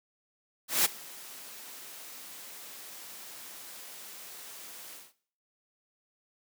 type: noise with ADSR envelope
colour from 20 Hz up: white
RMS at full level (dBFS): -23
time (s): 0.68-5.13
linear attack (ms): 170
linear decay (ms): 18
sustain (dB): -23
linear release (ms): 200
effects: noise-tail reverb RT60 0.5 s tail -17 dB re dry + high-pass 200 Hz 12 dB/octave